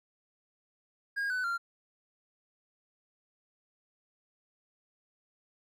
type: tone with pitch steps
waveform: triangle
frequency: 1628 / 1501.5 / 1384.9 Hz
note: G#6 / F#6 / F6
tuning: -35 / +25 / -15 cents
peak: -28 dBFS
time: 1.16-1.58 s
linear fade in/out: 20 ms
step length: 140 ms
effects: none